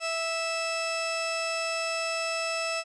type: tone pair together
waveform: 25% pulse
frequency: 657 / 2628 Hz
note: E5 / E7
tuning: -6 / -6 cents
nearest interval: 2 octaves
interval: 2400 cents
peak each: -27 dBFS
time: 0-2.84 s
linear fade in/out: 50 ms
effects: resampled to 24000 Hz